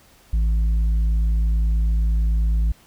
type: tone with tanh clipping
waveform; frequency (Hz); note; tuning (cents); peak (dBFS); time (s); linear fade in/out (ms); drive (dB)
triangle; 54.6; A1; -13; -17; 0.33-2.72; 5; 9
effects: pink hiss -53 dBFS RMS until 2.86 s